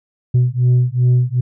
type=beating tone pair; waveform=sine; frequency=123.1 / 125.7 Hz; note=B2 / B2; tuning=-5 / +31 cents; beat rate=2.6 Hz; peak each=-12 dBFS; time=0.34-1.41 s; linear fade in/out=10 ms; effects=tanh soft clip ceiling -8 dBFS